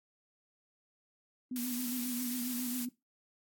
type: tone with vibrato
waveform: sine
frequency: 246.9 Hz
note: B3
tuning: in tune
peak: -35 dBFS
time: 1.51-2.89 s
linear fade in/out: 5 ms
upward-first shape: sine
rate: 7.4 Hz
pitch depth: 47 cents each way
type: noise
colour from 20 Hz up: blue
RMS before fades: -39 dBFS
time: 1.56-2.85 s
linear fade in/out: 0 ms
effects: noise-tail reverb RT60 0.2 s tail -17 dB re dry + AAC 64 kbps